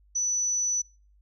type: tone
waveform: sine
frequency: 5960 Hz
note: F#8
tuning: 12 cents sharp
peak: -24 dBFS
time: 0.15-0.82 s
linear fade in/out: 10 ms
effects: noise-tail reverb RT60 0.4 s tail -26 dB re dry + added 50 Hz sine -57 dBFS peak until 1.21 s